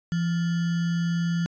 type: tone with sample-and-hold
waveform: sine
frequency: 169.6 Hz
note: E3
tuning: 50 cents sharp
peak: -22 dBFS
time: 0.12-1.46 s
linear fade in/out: 0 ms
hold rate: 1575 Hz
effects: resampled to 16000 Hz